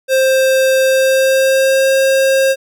square tone with pitch glide, 527 to 535.6 Hz, C5 to C5, +12 to +40 cents, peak -10 dBFS, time 0.08-2.56 s, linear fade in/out 50 ms, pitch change +28 cents, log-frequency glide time 0.84-1.93 s, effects none

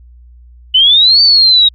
sine exponential two-way sweep, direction up then down, 2973 to 4600 to 3775 Hz, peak -4 dBFS, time 0.74-1.69 s, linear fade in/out 10 ms, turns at 1.22 s, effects added 60 Hz sine -36 dBFS peak until 1.74 s + Opus 48 kbps

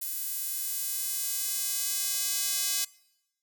square tone with high-pass filter sweep, 229.9 Hz, A#3, 24 cents flat, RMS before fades -31 dBFS, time 0.01-2.85 s, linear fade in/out 10 ms, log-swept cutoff 12000 to 5400 Hz, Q 0.73, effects noise-tail reverb RT60 0.9 s tail -23 dB re dry

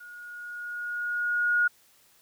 sine tone with level ramp, 1441 Hz, F#6, 46 cents flat, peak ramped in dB -43 to -19 dBFS, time 0-1.68 s, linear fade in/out 10 ms, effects white hiss -61 dBFS RMS until 2.21 s

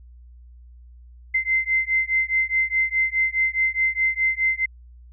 sine beating tone pair, 2072 / 2076.8 Hz, C7 / C7, -17 / -13 cents, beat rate 4.8 Hz, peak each -22 dBFS, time 1.34-4.66 s, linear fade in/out 10 ms, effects added 60 Hz sine -43 dBFS peak until 5.12 s

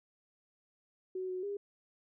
sine tone with pitch steps, 372.5 / 368.3 / 404.2 Hz, F#4 / F#4 / G#4, +12 / -8 / -47 cents, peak -35 dBFS, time 1.15-1.57 s, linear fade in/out 5 ms, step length 140 ms, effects none

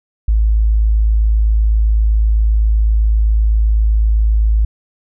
sine tone, 53.9 Hz, A1, 35 cents flat, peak -9 dBFS, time 0.28-4.65 s, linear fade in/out 5 ms, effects none

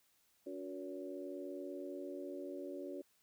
harmonic tone with a mistuned harmonic, 94.6 Hz, F#2, 39 cents sharp, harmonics 3 / 4 / 5 / 6, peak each -47 / -46 / -54 / -48 dBFS, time 0.46-3.02 s, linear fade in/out 10 ms, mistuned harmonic 4, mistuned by -66 cents, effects white hiss -74 dBFS RMS until 3.22 s

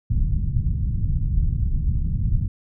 pink low-pass noise, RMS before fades -21 dBFS, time 0.1-2.48 s, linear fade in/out 5 ms, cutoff 150 Hz, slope 24 dB/octave, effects none

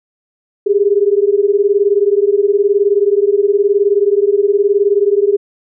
sine beating tone pair, 395.6 / 414.6 Hz, G4 / G#4, +16 / -3 cents, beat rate 19 Hz, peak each -12 dBFS, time 0.66-5.37 s, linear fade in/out 10 ms, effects none

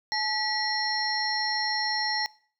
sine tone cluster, 856 / 1942 / 4219 / 5470 Hz, A5 / B6 / C8 / F8, -48 / -30 / +14 / -37 cents, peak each -31 dBFS, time 0.12-2.26 s, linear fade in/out 0 ms, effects noise-tail reverb RT60 0.5 s tail -21 dB re dry

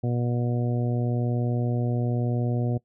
harmonic tone, 120.9 Hz, B2, 36 cents flat, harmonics 1 / 2 / 3 / 4 / 5 / 6, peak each -24 / -30 / -34 / -36 / -38 / -40 dBFS, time 0.03-2.78 s, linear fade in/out 10 ms, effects noise-tail reverb RT60 0.1 s tail -19 dB re dry

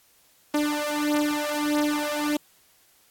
sawtooth beating tone pair, 296 / 297.6 Hz, D4 / D4, +14 / +23 cents, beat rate 1.6 Hz, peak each -22 dBFS, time 0.54-2.37 s, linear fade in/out 5 ms, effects white hiss -60 dBFS RMS until 3.1 s + AAC 64 kbps

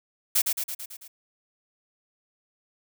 blue noise with echo, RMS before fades -21 dBFS, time 0.35-0.42 s, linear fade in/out 10 ms, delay 110 ms, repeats 6, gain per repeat -4 dB, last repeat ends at 1.08 s, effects none

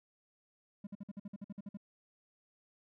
triangle tone bursts, 201.4 Hz, G3, 47 cents sharp, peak -39 dBFS, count 12, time 0.84-1.772 s, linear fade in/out 5 ms, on 30 ms, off 52 ms, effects none

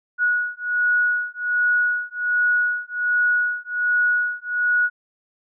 sine beating tone pair, 1459 / 1460.3 Hz, F#6 / F#6, -25 / -23 cents, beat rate 1.3 Hz, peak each -21 dBFS, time 0.18-4.9 s, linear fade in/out 50 ms, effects none

